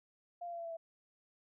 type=tone with pitch steps; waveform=sine; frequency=698.5 / 690.5 / 682.5 / 674.7 / 667 / 659.3 Hz; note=F5 / F5 / F5 / E5 / E5 / E5; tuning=0 / -20 / -40 / +40 / +20 / 0 cents; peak=-40 dBFS; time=0.41-0.77 s; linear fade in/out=10 ms; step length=60 ms; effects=none